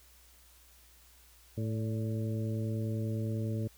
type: harmonic tone with a mistuned harmonic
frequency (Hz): 110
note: A2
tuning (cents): 0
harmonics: 1 / 2 / 3 / 4 / 5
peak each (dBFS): -32 / -38 / -42 / -44 / -46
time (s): 1.57-3.68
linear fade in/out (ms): 10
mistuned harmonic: 5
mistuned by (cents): +57
effects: added 60 Hz sine -61 dBFS peak until 3.77 s + white hiss -61 dBFS RMS until 3.77 s